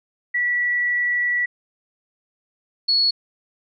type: tone pair in turn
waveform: sine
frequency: 1948 / 4373 Hz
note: B6 / C#8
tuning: -24 / -24 cents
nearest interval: octave + major second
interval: 1400 cents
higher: second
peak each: -18 / -15 dBFS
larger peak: second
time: 0.34-1.46 / 2.88-3.11 s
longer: first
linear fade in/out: 10 ms
effects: none